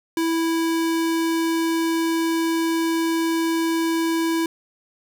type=tone; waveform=square; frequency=329 Hz; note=E4; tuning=3 cents flat; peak=-20 dBFS; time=0.17-4.46 s; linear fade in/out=2 ms; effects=none

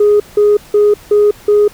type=tone bursts; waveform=sine; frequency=415.3 Hz; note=G#4; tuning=in tune; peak=-4 dBFS; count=5; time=0-1.68 s; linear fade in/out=5 ms; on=200 ms; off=170 ms; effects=tanh soft clip ceiling -3 dBFS + pink hiss -39 dBFS RMS until 1.73 s

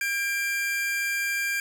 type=tone pair together; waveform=45% pulse; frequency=1611.9 / 2361 Hz; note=G6 / D7; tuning=+48 / +9 cents; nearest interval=perfect fifth; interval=661 cents; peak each=-28 dBFS; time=0.01-1.6 s; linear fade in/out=2 ms; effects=none

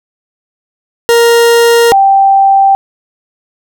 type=tone pair in turn; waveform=40% pulse / sine; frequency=467.9 / 783.1 Hz; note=A#4 / G5; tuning=+6 / -2 cents; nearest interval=major sixth; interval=892 cents; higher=second; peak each=-3 dBFS; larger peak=neither; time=1.09-1.92 / 1.92-2.75 s; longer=neither; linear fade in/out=0 ms; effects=none

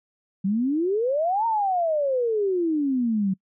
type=exponential two-way sweep; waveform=sine; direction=up then down; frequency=185 to 932.3 to 185 Hz; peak=-20 dBFS; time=0.44-3.34 s; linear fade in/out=10 ms; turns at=1.46 s; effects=noise-tail reverb RT60 0.1 s tail -26 dB re dry

